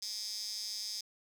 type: tone with high-pass filter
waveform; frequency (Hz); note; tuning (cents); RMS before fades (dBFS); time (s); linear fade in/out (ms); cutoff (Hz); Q
15% pulse; 213; G#3; +44; -40; 0.02-1.01; 5; 5200; 7
effects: none